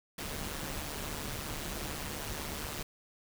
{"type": "noise with amplitude modulation", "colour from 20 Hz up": "pink", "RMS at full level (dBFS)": -36, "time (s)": [0.18, 2.83], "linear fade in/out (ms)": 5, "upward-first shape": "sine", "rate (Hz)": 148, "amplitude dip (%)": 65, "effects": []}